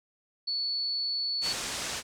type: tone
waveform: sine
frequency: 4435 Hz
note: C#8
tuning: in tune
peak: -28 dBFS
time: 0.47-1.53 s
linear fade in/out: 10 ms
type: low-pass noise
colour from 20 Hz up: white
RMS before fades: -35 dBFS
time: 1.41-2.03 s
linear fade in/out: 50 ms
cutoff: 8000 Hz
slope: 24 dB/octave
effects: none